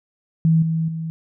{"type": "tone with level steps", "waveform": "sine", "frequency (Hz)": 162.1, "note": "E3", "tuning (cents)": -29, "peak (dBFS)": [-12, -18, -24], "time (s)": [0.45, 1.1], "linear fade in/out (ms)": 0, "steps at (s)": [0.62, 0.88], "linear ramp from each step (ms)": 5, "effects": []}